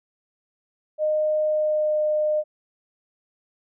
sine tone with pitch glide, 614 to 608.7 Hz, D#5 to D#5, -23 to -38 cents, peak -19 dBFS, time 0.98-2.44 s, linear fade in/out 50 ms, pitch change -15 cents, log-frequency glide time 1.46-2.01 s, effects none

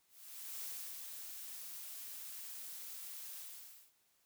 blue noise with ADSR envelope, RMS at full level -44 dBFS, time 0.08-3.93 s, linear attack 550 ms, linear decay 350 ms, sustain -4 dB, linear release 560 ms, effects white hiss -75 dBFS RMS until 4.25 s

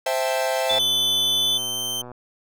45% pulse chord, A minor seventh, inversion first, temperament equal, 523.3 / 659.3 / 784 / 880 Hz, C5 / E5 / G5 / A5, 0 / 0 / 0 / 0 cents, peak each -25 / -25 / -29 / -30 dBFS, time 0.06-0.79 s, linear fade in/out 5 ms
sine tone, 3488 Hz, A7, 16 cents flat, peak -19 dBFS, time 0.69-1.58 s, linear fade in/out 10 ms
click train, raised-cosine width 1 ms, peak -25 dBFS, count 174, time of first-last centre 0.71-2.117 s, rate 123 Hz
sawtooth tone with pitch glide, 3064 to 3109 Hz, G7 to G7, -40 to -15 cents, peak -22 dBFS, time 0.79-2.02 s, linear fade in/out 10 ms, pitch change +25 cents, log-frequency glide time 1.39-1.8 s
effects none

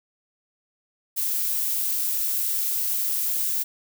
violet noise, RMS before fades -25 dBFS, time 1.16-3.64 s, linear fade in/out 20 ms, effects none

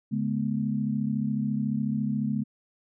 sine tone cluster, 143.1 / 212.8 / 246.9 Hz, D3 / G#3 / B3, -45 / +42 / 0 cents, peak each -31 / -27 / -31 dBFS, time 0.11-2.44 s, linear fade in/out 20 ms, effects none

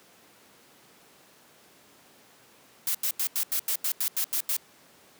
blue noise bursts, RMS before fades -27 dBFS, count 11, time 2.87-4.567 s, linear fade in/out 2 ms, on 77 ms, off 85 ms, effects pink hiss -56 dBFS RMS until 5.19 s + high-pass 200 Hz 12 dB/octave

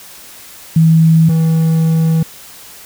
sine / triangle tone pair in turn, 161.8 / 161.8 Hz, E3 / E3, -32 / -32 cents, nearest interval unison, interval 0 cents, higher neither, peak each -5 / -7 dBFS, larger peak first, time 0.76-1.29 / 1.29-2.23 s, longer second, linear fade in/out 5 ms, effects white hiss -36 dBFS RMS until 2.85 s

